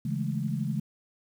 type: chord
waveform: sine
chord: A major seventh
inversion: first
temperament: equal with one note detuned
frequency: 140.28 / 164.81 / 207.7 / 220 Hz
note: C#3 / E3 / G#3 / A3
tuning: +21 / 0 / 0 / 0 cents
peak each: -31 / -33 / -33 / -36 dBFS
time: 0.05-0.8 s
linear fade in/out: 5 ms
effects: 9-bit